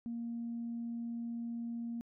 sine tone, 233.9 Hz, A#3, 6 cents sharp, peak -36 dBFS, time 0.06-2.01 s, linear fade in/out 0 ms, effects tanh soft clip ceiling -32 dBFS

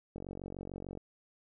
click train, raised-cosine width 2 ms, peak -29 dBFS, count 39, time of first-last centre 0.16-0.974 s, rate 46.7 Hz, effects none

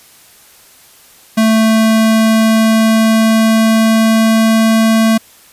square tone with pitch glide, 221.2 to 222.9 Hz, A3 to A3, +9 to +23 cents, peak -8 dBFS, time 1.37-5.18 s, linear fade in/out 10 ms, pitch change +14 cents, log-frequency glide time 1.47-4.76 s, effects white hiss -43 dBFS RMS until 5.52 s + resampled to 32000 Hz

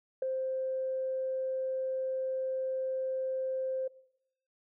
sine tone with ADSR envelope, 523.3 Hz, C5, in tune, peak -24 dBFS, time 0.22-3.88 s, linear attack 5 ms, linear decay 5 ms, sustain -6 dB, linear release 8 ms, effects noise-tail reverb RT60 0.8 s tail -21 dB re dry + tanh soft clip ceiling -23 dBFS

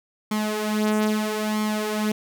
sawtooth tone with flanger, 213.6 Hz, G#3, 49 cents sharp, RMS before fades -24 dBFS, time 0.31-2.12 s, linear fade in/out 5 ms, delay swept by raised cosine 0.91 to 4.81 ms, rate 0.77 Hz, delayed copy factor +0.65, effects none

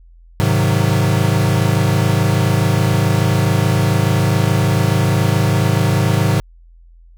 square chord, Ab dominant seventh, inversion none, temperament equal, 103.83 / 130.81 / 155.56 / 185 Hz, Ab2 / C3 / Eb3 / Gb3, 0 / 0 / 0 / 0 cents, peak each -17 / -18 / -20 / -22 dBFS, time 0.4-6.4 s, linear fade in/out 0 ms, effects added 42 Hz sine -41 dBFS peak until 7.17 s

